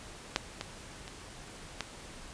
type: clicks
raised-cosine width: 0.2 ms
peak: -9 / -18 / -25 / -15 dBFS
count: 4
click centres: 0.361 / 0.611 / 1.079 / 1.807 s
effects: pink hiss -48 dBFS RMS until 2.33 s + resampled to 22050 Hz